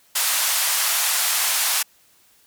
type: band-pass noise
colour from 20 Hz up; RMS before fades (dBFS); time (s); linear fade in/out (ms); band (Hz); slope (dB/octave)
white; -21; 0.15-1.83; 10; 730 to 14000; 24
effects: white hiss -57 dBFS RMS until 2.46 s